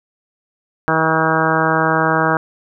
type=harmonic tone; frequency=160 Hz; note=D#3; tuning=49 cents sharp; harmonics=1 / 2 / 3 / 4 / 5 / 6 / 7 / 8 / 9 / 10; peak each=-22 / -22 / -22 / -22 / -22 / -22 / -22 / -22 / -22 / -22 dBFS; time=0.88-2.37 s; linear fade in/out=0 ms; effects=none